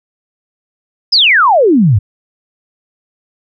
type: exponential sweep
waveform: sine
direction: down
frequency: 5310 to 90.8 Hz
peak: -5 dBFS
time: 1.12-1.99 s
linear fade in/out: 10 ms
effects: none